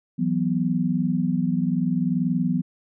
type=chord; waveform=sine; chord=E suspended second; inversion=none; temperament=just; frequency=164.81 / 185.42 / 247.2 Hz; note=E3 / F#3 / B3; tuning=0 / +4 / +2 cents; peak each=-25 / -24 / -24 dBFS; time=0.18-2.62 s; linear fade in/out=20 ms; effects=none